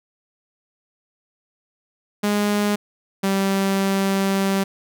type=tone pair in turn; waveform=sawtooth; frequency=206.4 / 194.82 Hz; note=G#3 / G3; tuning=-10 / -10 cents; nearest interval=minor second; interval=100 cents; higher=first; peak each=-14 / -14 dBFS; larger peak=neither; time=2.23-2.76 / 3.23-4.64 s; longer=second; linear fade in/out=10 ms; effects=none